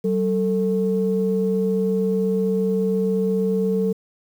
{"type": "tone pair together", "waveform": "sine", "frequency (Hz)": [190, 445.7], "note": ["F#3", "A4"], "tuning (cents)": [46, 22], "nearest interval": "octave + minor third", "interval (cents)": 1476, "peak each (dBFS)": -20, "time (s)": [0.04, 3.93], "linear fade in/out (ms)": 10, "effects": ["tanh soft clip ceiling -10 dBFS", "8-bit"]}